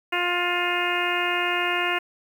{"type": "harmonic tone with a mistuned harmonic", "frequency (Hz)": 352.8, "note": "F4", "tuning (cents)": 18, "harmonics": [1, 2, 3, 4, 5, 6, 7, 8], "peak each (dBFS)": [-30, -30, -30, -30, -30, -30, -30, -30], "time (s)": [0.12, 1.99], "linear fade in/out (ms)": 10, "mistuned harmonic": 7, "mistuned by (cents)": 26, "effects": ["8-bit"]}